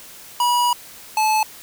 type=tone pair in turn; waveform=square; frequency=970 / 865.7 Hz; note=B5 / A5; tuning=-31 / -28 cents; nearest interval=major second; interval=197 cents; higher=first; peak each=-16 dBFS; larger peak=neither; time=0.4-0.73 / 1.17-1.43 s; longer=first; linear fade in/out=2 ms; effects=white hiss -41 dBFS RMS until 1.62 s